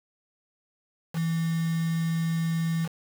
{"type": "tone with quantisation", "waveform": "sine", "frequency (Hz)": 164.5, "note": "E3", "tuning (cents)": -3, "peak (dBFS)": -24, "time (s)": [1.13, 2.89], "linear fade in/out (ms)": 50, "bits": 6, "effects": []}